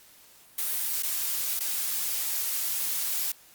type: noise with dropouts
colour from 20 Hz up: blue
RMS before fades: -29 dBFS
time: 0.58-3.32 s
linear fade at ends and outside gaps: 5 ms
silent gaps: 1.025-1.031 / 1.593-1.604 s
effects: white hiss -55 dBFS RMS until 3.54 s + Opus 48 kbps